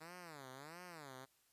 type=tone with vibrato; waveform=5% pulse; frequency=152.7 Hz; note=D#3; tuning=32 cents flat; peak=-40 dBFS; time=0-1.26 s; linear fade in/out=20 ms; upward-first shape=sine; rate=1.5 Hz; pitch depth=290 cents each way; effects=white hiss -75 dBFS RMS until 1.52 s + resampled to 32000 Hz